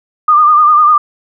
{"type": "tone with vibrato", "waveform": "sine", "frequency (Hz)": 1210, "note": "D#6", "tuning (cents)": -49, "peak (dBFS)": -4, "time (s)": [0.28, 0.98], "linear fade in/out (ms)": 5, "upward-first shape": "triangle", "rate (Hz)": 10, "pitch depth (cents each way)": 62, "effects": []}